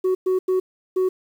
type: tone bursts at uneven times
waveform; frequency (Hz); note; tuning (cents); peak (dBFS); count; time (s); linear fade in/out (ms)
sine; 372.3; F#4; +11; -14; 4; 0.04-0.15 / 0.26-0.39 / 0.48-0.6 / 0.96-1.09; 10
effects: tanh soft clip ceiling -16 dBFS + 8-bit